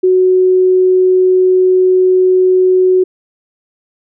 sine tone, 370 Hz, F#4, in tune, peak -6 dBFS, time 0.03-3.04 s, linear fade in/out 10 ms, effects none

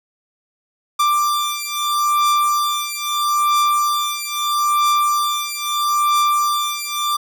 45% pulse beating tone pair, 1181 / 1181.77 Hz, D6 / D6, +9 / +10 cents, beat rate 0.77 Hz, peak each -19 dBFS, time 0.99-7.17 s, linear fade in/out 10 ms, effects none

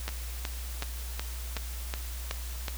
two click trains, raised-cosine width 0.2 ms, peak -20 / -15 dBFS, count 4 / 8, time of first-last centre 0.09-2.312 / 0.08-2.682 s, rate 1.35 / 2.69 Hz, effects added 60 Hz sine -35 dBFS peak until 2.77 s + white hiss -44 dBFS RMS until 2.77 s

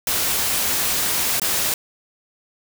white noise with dropouts, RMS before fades -21 dBFS, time 0.07-1.74 s, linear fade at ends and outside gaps 2 ms, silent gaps 1.398-1.417 s, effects none

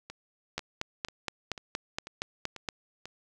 two click trains, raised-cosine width 0.2 ms, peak -14 / -24 dBFS, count 10 / 7, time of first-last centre 0.58-2.688 / 0.1-3.056 s, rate 4.27 / 2.03 Hz, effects none

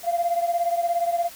sine beating tone pair, 685 / 702 Hz, F5 / F5, -34 / +9 cents, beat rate 17 Hz, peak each -21 / -25 dBFS, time 0.03-1.3 s, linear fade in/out 50 ms, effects tanh soft clip ceiling -15 dBFS + white hiss -43 dBFS RMS until 1.35 s

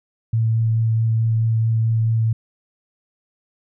sine tone with vibrato, 112.7 Hz, A2, 42 cents sharp, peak -15 dBFS, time 0.33-2.33 s, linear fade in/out 5 ms, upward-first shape sine, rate 4.6 Hz, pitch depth 11 cents each way, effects none

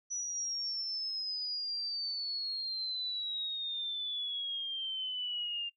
sine exponential sweep, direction down, 5920 to 2794 Hz, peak -34 dBFS, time 0.1-5.7 s, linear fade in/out 20 ms, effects noise-tail reverb RT60 0.1 s tail -21 dB re dry

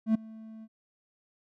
triangle tone with ADSR envelope, 220.9 Hz, A3, 7 cents sharp, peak -17 dBFS, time 0.06-0.68 s, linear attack 87 ms, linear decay 9 ms, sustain -24 dB, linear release 47 ms, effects none

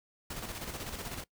pink noise with tremolo, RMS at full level -39 dBFS, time 0.3-1.24 s, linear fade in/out 5 ms, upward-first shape square, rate 16 Hz, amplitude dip 45%, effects noise-tail reverb RT60 0.1 s tail -21 dB re dry

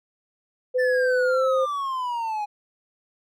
sine tone with pitch glide, 505 to 525.5 Hz, B4 to C5, +39 to +7 cents, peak -19 dBFS, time 0.74-1.66 s, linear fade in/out 20 ms, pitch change +68 cents, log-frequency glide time 1.24-1.45 s
triangle exponential sweep, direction down, 1787 to 822 Hz, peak -23 dBFS, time 0.78-2.46 s, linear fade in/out 20 ms
effects none

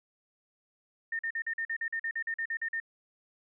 sine tone bursts, 1820 Hz, A#6, 42 cents flat, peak -30 dBFS, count 15, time 1.12-2.801 s, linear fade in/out 5 ms, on 71 ms, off 44 ms, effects none

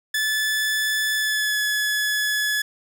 sawtooth tone with pitch glide, 1736 to 1705.2 Hz, A6 to G#6, -24 to +45 cents, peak -17 dBFS, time 0.14-2.62 s, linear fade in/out 5 ms, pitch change -31 cents, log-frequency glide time 1.16-1.57 s, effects 9-bit

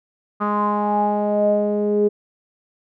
sawtooth tone with low-pass filter sweep, 207.7 Hz, G#3, in tune, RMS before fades -19 dBFS, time 0.4-2.09 s, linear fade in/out 20 ms, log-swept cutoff 1200 to 430 Hz, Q 8.6, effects none

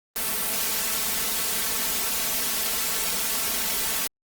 white noise with comb filter, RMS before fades -26 dBFS, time 0.16-4.07 s, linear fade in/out 0 ms, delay 4.5 ms, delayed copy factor +0.95, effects Opus 32 kbps

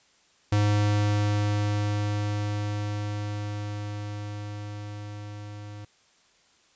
square tone with level ramp, 103.83 Hz, G#2, in tune, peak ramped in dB -20 to -39 dBFS, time 0.52-5.85 s, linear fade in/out 5 ms, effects white hiss -62 dBFS RMS until 6.75 s + resampled to 16000 Hz

